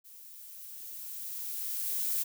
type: noise with level ramp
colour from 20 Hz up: violet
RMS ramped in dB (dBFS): -52 to -30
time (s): 0.04-2.24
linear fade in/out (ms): 20
effects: none